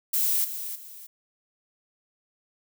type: noise with echo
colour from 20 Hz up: violet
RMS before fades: -24 dBFS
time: 0.13-0.45 s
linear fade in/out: 10 ms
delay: 310 ms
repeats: 2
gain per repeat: -10 dB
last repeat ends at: 1.07 s
effects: none